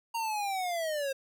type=linear sweep; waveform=square; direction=down; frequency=932.3 to 530 Hz; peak=-31 dBFS; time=0.14-1.13 s; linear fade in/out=10 ms; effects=none